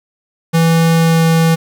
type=tone with pitch glide; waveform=square; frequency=164.81 to 163.77 Hz; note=E3 to E3; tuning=0 to -11 cents; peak=-9 dBFS; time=0.53-1.56 s; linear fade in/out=20 ms; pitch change=-11 cents; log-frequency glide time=0.95-1.25 s; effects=7-bit